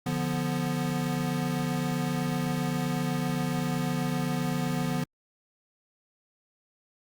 square chord, B diminished, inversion first, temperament equal, 146.83 / 174.61 / 246.9 Hz, D3 / F3 / B3, 0 / 0 / 0 cents, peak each -32 dBFS, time 0.06-5.04 s, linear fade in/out 5 ms, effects Opus 48 kbps

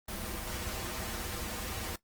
pink noise with comb filter, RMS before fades -38 dBFS, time 0.08-1.96 s, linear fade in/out 5 ms, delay 7.1 ms, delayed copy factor -1, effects noise-tail reverb RT60 0.1 s tail -17 dB re dry + Opus 24 kbps

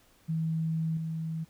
sine tone with level steps, 161.2 Hz, E3, 38 cents flat, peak -27 / -31 dBFS, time 0.28-1.45 s, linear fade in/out 20 ms, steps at 0.97 s, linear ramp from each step 2 ms, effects pink hiss -63 dBFS RMS until 1.49 s

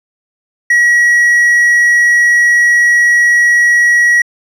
triangle tone, 1916 Hz, A#6, 47 cents sharp, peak -4 dBFS, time 0.7-4.22 s, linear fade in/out 5 ms, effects resampled to 32000 Hz

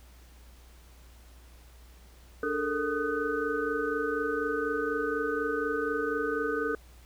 sine tone cluster, 292.2 / 431.5 / 455.6 / 1241 / 1507 Hz, D4 / A4 / A#4 / D#6 / F#6, -9 / -34 / -40 / -5 / +31 cents, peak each -35 / -35 / -31 / -36 / -34 dBFS, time 2.43-6.75 s, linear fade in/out 2 ms, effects added 60 Hz sine -51 dBFS peak until 7.05 s + pink hiss -59 dBFS RMS until 7.05 s

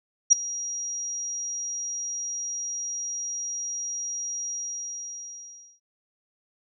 sine tone with ADSR envelope, 5720 Hz, F8, 41 cents sharp, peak -9 dBFS, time 0.3-5.8 s, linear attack 23 ms, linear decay 11 ms, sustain -20 dB, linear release 1300 ms, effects none

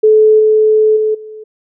sine tone with level steps, 432.2 Hz, A4, 31 cents flat, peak -4 / -6 / -10 / -27 dBFS, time 0.03-1.44 s, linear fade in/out 10 ms, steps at 0.39 / 0.96 / 1.14 s, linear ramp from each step 10 ms, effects none

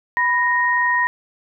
sine tone pair together, 987.8 / 1864.7 Hz, B5 / A#6, 0 / 0 cents, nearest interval major seventh, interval 1100 cents, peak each -19 / -17 dBFS, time 0.17-1.07 s, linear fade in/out 0 ms, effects none

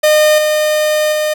45% pulse tone with level steps, 610 Hz, D#5, 34 cents flat, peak -7 / -11 / -13 dBFS, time 0.03-1.34 s, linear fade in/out 10 ms, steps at 0.38 / 1.12 s, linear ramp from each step 5 ms, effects none

